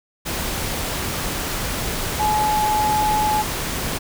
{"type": "tone in noise", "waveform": "sine", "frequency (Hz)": 850, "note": "G#5", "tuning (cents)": 40, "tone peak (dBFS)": -17, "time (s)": [2.19, 3.43], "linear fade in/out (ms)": 20, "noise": "pink", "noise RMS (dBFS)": -25, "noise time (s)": [0.25, 3.99], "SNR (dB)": 5, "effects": []}